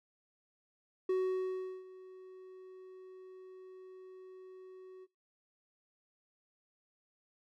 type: tone with ADSR envelope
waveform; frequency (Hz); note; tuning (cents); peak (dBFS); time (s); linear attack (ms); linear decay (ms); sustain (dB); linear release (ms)
triangle; 373.2; F#4; +15; -26; 1.09-5.07; 5; 740; -21; 37
effects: noise-tail reverb RT60 0.2 s tail -22 dB re dry